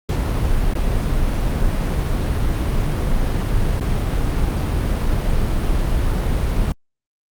brown noise with dropouts, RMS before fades -18 dBFS, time 0.09-6.72 s, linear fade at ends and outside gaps 1 ms, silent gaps 0.736-0.752 / 3.798-3.809 s, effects Opus 48 kbps

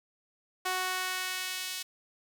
sawtooth tone with high-pass filter sweep, 370 Hz, F#4, in tune, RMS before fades -34 dBFS, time 0.65-1.83 s, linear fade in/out 10 ms, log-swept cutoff 830 to 3500 Hz, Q 0.91, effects none

